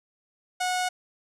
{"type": "tone with low-pass filter", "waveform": "sawtooth", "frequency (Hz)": 731, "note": "F#5", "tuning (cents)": -21, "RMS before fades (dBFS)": -27, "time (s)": [0.6, 0.89], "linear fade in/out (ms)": 10, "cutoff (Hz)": 9000, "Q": 1.2, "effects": []}